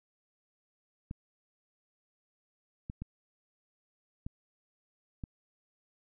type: clicks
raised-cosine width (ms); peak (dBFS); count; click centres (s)
5; -26; 5; 1.111 / 2.899 / 3.02 / 4.265 / 5.238
effects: none